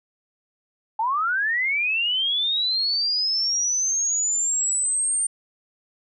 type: linear sweep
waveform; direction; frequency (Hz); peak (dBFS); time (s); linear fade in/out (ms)
sine; up; 852 to 8870; -20; 0.99-5.27; 5
effects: none